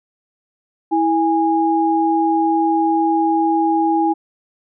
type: tone pair together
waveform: sine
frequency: 326.5 / 822.7 Hz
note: E4 / G#5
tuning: -17 / -17 cents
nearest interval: octave + major third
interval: 1600 cents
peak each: -16 dBFS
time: 0.91-4.14 s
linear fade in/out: 20 ms
effects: none